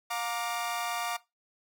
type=chord; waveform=sawtooth; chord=Bb major; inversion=second; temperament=equal with one note detuned; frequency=710.7 / 932.3 / 1174.7 Hz; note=F5 / Bb5 / D6; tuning=+30 / 0 / 0 cents; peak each=-31 / -33 / -32 dBFS; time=0.1-1.17 s; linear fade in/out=10 ms; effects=noise-tail reverb RT60 0.2 s tail -18 dB re dry